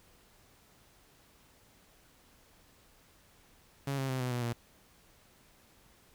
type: tone with pitch steps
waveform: sawtooth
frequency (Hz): 138.59 / 134.26 / 130.06 / 125.99 / 122.05 / 118.23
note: C#3 / C3 / C3 / B2 / B2 / A#2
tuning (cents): 0 / +45 / -10 / +35 / -20 / +25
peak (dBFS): -28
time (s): 3.87-4.53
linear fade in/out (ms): 5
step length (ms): 110
effects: pink hiss -63 dBFS RMS until 6.14 s